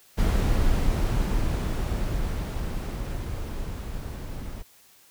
brown noise with level ramp, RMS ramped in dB -21 to -35 dBFS, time 0.17-4.63 s, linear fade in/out 20 ms, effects white hiss -56 dBFS RMS until 5.1 s

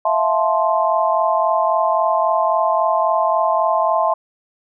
sine chord, F major seventh, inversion third, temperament just, 654.8 / 698.5 / 873.1 / 1047.7 Hz, E5 / F5 / A5 / C6, -12 / 0 / -14 / +2 cents, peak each -18 / -22 / -20 / -19 dBFS, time 0.05-4.14 s, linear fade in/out 5 ms, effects none

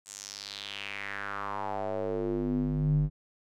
square tone with band-pass filter sweep, 50.2 Hz, G1, 42 cents sharp, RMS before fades -32 dBFS, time 0.05-3.1 s, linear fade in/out 50 ms, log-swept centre 7900 to 120 Hz, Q 3.7, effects none

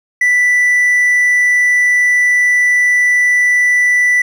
triangle tone with hard clipping, 1975.5 Hz, B6, in tune, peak -9 dBFS, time 0.21-4.22 s, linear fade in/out 5 ms, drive 5 dB, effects none

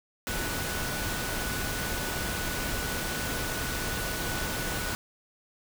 sine tone in noise, 1480 Hz, F#6, in tune, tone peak -38 dBFS, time 0.27-4.95 s, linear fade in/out 0 ms, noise pink, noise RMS -32 dBFS, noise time 0.27-4.95 s, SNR -9 dB, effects none

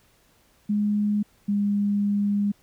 sine tone pair in turn, 207.7 / 203.5 Hz, G#3 / G#3, 0 / -35 cents, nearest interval unison, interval 35 cents, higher first, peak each -20 dBFS, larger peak neither, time 0.69-1.23 / 1.48-2.52 s, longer second, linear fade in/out 10 ms, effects pink hiss -61 dBFS RMS until 2.62 s

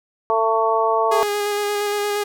harmonic tone, 223.6 Hz, A3, 28 cents sharp, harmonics 2 / 3 / 4 / 5, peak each -21 / -21 / -21 / -21 dBFS, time 0.3-1.23 s, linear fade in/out 0 ms
sawtooth tone with vibrato, 412.1 Hz, G#4, 13 cents flat, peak -16 dBFS, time 1.11-2.24 s, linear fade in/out 10 ms, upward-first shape square, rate 8.6 Hz, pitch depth 12 cents each way
effects none

